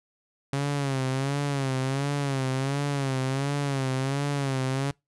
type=tone with vibrato; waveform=sawtooth; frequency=137 Hz; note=C#3; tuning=20 cents flat; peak=-21 dBFS; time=0.53-4.91 s; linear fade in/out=2 ms; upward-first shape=sine; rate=1.4 Hz; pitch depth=81 cents each way; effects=noise-tail reverb RT60 0.2 s tail -25 dB re dry + resampled to 24000 Hz